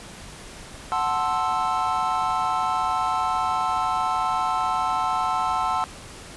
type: chord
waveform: triangle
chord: F# half-diminished seventh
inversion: none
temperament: equal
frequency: 740 / 880 / 1046.5 / 1318.5 Hz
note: F#5 / A5 / C6 / E6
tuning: 0 / 0 / 0 / 0 cents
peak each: -25 dBFS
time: 0.92-5.84 s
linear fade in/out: 0 ms
effects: pink hiss -41 dBFS RMS until 6.36 s + resampled to 24000 Hz

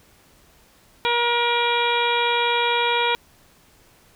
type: harmonic tone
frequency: 475.7 Hz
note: A#4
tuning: 35 cents sharp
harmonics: 1 / 2 / 3 / 4 / 5 / 6 / 7 / 8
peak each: -25 / -22 / -28 / -32 / -25 / -35 / -27 / -30 dBFS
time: 1.05-3.15 s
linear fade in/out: 0 ms
effects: pink hiss -55 dBFS RMS until 4.15 s

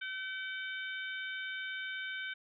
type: harmonic tone with a mistuned harmonic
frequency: 764 Hz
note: G5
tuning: 45 cents flat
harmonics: 2 / 3 / 4 / 5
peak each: -39 / -44 / -46 / -48 dBFS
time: 0.01-2.34 s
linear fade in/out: 10 ms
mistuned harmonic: 5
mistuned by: -80 cents
effects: none

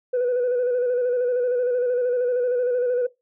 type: tone with vibrato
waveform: sine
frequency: 493.9 Hz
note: B4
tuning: in tune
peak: -17 dBFS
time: 0.13-3.07 s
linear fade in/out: 10 ms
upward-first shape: square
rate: 13 Hz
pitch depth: 32 cents each way
effects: noise-tail reverb RT60 0.2 s tail -20 dB re dry + tanh soft clip ceiling -17 dBFS

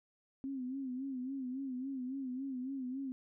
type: tone with vibrato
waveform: sine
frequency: 262 Hz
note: C4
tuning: 2 cents sharp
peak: -37 dBFS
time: 0.44-3.12 s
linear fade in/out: 0 ms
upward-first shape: sine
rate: 3.6 Hz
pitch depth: 87 cents each way
effects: none

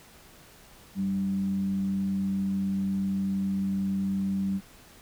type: tone with frequency modulation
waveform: sine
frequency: 194.2 Hz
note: G3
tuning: 16 cents flat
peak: -25 dBFS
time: 0.95-4.61 s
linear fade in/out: 50 ms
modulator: 101 Hz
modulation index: 0.26
effects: pink hiss -53 dBFS RMS until 5.01 s

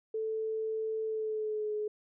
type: tone with pitch glide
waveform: sine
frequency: 440 to 423.3 Hz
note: A4 to G#4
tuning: 0 to +33 cents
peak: -31 dBFS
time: 0.14-1.88 s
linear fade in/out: 5 ms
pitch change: -67 cents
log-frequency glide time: 1.05-1.73 s
effects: none

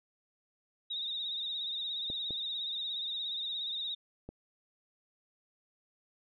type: tone with vibrato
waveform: sine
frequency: 3729 Hz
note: A#7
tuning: in tune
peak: -34 dBFS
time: 0.9-3.95 s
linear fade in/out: 10 ms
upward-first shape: sine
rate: 17 Hz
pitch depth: 61 cents each way
type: clicks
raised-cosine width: 2 ms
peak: -30 dBFS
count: 3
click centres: 2.101 / 2.307 / 4.29 s
effects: none

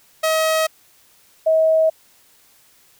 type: tone pair in turn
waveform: sawtooth / sine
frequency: 636 / 638.9 Hz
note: D#5 / D#5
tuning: +38 / +46 cents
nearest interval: unison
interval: 8 cents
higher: second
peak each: -12 dBFS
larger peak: neither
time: 0.23-0.67 / 1.46-1.9 s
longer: neither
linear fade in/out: 10 ms
effects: white hiss -54 dBFS RMS until 2.99 s

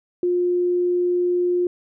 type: tone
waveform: sine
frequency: 355.2 Hz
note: F4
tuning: 29 cents sharp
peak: -17 dBFS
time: 0.23-1.67 s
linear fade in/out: 2 ms
effects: none

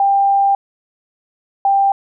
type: tone pair in turn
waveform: sine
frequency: 793 / 790 Hz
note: G5 / G5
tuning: +20 / +13 cents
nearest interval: unison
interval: 7 cents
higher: first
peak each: -10 dBFS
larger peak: neither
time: 0-0.55 / 1.65-1.92 s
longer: first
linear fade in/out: 2 ms
effects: none

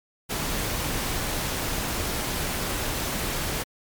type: noise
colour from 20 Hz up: pink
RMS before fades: -28 dBFS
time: 0.29-3.64 s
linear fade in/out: 20 ms
effects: MP3 96 kbps

